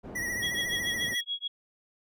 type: low-pass noise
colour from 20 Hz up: white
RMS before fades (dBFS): -42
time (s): 0.03-1.15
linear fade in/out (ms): 20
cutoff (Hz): 430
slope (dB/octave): 12
type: tone with vibrato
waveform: square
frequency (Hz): 1925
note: B6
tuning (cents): -45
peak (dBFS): -31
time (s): 0.15-1.21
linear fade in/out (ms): 10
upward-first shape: triangle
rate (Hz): 14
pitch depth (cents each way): 61
type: tone with tremolo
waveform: sine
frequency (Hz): 3322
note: G#7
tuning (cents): 0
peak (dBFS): -28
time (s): 0.42-1.48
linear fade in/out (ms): 10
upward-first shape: sine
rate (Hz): 6.9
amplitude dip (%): 100
effects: none